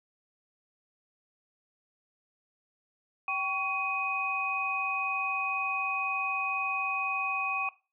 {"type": "tone cluster", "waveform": "sine", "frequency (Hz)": [773, 1119, 2503], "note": ["G5", "C#6", "D#7"], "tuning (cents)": [-24, 16, 10], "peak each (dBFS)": [-36, -33, -31], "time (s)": [3.28, 7.69], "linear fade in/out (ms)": 2, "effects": ["noise-tail reverb RT60 0.3 s tail -18 dB re dry"]}